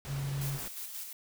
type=noise; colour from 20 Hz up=pink; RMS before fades=-44 dBFS; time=0.05-0.68 s; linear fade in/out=0 ms
type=tone; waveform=sine; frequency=138.59 Hz; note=C#3; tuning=in tune; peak=-32 dBFS; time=0.06-0.6 s; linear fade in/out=50 ms
type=noise with tremolo; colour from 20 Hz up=blue; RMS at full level=-40 dBFS; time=0.41-1.13 s; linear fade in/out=5 ms; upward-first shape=square; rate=5.6 Hz; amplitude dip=40%
effects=none